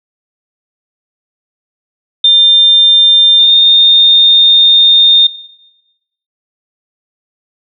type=tone with pitch glide; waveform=sine; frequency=3600 to 3646 Hz; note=A7 to A#7; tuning=+39 to -39 cents; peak=-3 dBFS; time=2.24-5.27 s; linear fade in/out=5 ms; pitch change=+22 cents; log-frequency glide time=3.37-3.52 s; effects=noise-tail reverb RT60 1.0 s tail -17 dB re dry